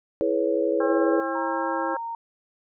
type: chord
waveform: sine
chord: C# minor seventh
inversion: first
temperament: equal with one note detuned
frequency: 329.6 / 421.6 / 493.9 / 554.4 Hz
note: E4 / G#4 / B4 / C#5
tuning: 0 / +26 / 0 / 0 cents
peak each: -26 dBFS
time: 0.21-1.2 s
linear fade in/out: 0 ms
type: harmonic tone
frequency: 268.5 Hz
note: C4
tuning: 45 cents sharp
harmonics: 2 / 3 / 4 / 5 / 6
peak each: -30 / -32 / -33 / -34 / -35 dBFS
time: 0.8-1.97 s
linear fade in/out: 5 ms
type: tone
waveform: sine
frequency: 330.3 Hz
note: E4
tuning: 4 cents sharp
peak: -30 dBFS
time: 0.89-1.95 s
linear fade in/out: 10 ms
type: tone with pitch glide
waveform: sine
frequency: 932.3 to 923.7 Hz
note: A#5 to A#5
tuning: 0 to -16 cents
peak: -29 dBFS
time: 1.35-2.15 s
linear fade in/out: 2 ms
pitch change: -16 cents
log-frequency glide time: 1.69-2.02 s
effects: none